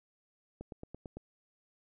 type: click train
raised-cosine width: 2 ms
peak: -30 dBFS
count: 6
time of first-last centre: 0.61-1.17 s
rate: 8.93 Hz
effects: none